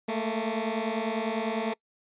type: beating tone pair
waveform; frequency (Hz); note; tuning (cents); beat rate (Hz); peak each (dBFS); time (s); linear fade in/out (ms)
15% pulse; 217.7 / 227.7; A3 / A#3; -18 / -40; 10; -24; 0.08-1.74; 10
effects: noise-tail reverb RT60 0.1 s tail -25 dB re dry + resampled to 8000 Hz